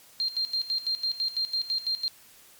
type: tone with tremolo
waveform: sine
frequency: 4186 Hz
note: C8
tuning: in tune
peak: -24 dBFS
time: 0.2-2.08 s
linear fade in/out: 0 ms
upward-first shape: square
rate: 6 Hz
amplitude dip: 80%
effects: white hiss -54 dBFS RMS until 2.59 s + MP3 96 kbps